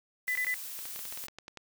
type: noise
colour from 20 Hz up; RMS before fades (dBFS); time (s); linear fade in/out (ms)
blue; -41; 0.27-1.27; 10
type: tone bursts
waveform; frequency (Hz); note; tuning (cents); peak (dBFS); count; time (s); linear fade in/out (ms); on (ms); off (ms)
sine; 2000; B6; +21; -28; 3; 0.28-0.541; 0; 73; 21
type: clicks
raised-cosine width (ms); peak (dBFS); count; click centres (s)
0.2; -26; 12; 0.79 / 0.855 / 0.961 / 0.992 / 1.054 / 1.125 / 1.175 / 1.239 / 1.284 / 1.386 / 1.481 / 1.573
effects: none